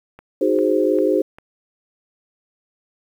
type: click train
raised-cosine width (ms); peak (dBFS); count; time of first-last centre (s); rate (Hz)
0.5; -25; 4; 0.19-1.385; 2.51
type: chord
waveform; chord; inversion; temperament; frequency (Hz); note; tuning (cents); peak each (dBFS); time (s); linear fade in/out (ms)
sine; Ab dominant seventh; second; equal; 311.1 / 370 / 415.3 / 523.3; Eb4 / Gb4 / Ab4 / C5; 0 / 0 / 0 / 0; -20; 0.41-1.22; 5
effects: 8-bit